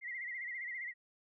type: tone with vibrato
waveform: sine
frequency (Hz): 2014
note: B6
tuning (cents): +33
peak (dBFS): -39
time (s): 0.01-0.94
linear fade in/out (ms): 50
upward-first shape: sine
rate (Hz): 15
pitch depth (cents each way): 100
effects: none